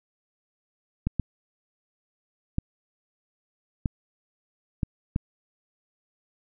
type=clicks; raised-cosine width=5 ms; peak=-12 dBFS; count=6; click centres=1.07 / 1.197 / 2.584 / 3.858 / 4.832 / 5.161 s; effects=none